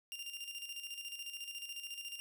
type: tone with tremolo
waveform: sawtooth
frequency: 2794 Hz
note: F7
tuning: in tune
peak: -38 dBFS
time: 0.12-2.2 s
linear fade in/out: 0 ms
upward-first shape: square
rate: 14 Hz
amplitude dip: 55%
effects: none